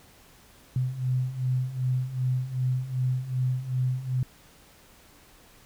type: beating tone pair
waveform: sine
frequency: 126.1 / 128.7 Hz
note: B2 / C3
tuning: +36 / -28 cents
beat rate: 2.6 Hz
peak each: -30 / -26 dBFS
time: 0.76-4.23 s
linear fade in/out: 2 ms
effects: pink hiss -55 dBFS RMS until 5.65 s